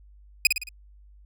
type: tone with echo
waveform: sawtooth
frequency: 2489 Hz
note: D#7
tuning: in tune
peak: -10 dBFS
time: 0.45-0.47 s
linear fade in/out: 2 ms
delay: 55 ms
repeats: 4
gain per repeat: -6 dB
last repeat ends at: 0.69 s
effects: added 50 Hz sine -49 dBFS peak until 1.25 s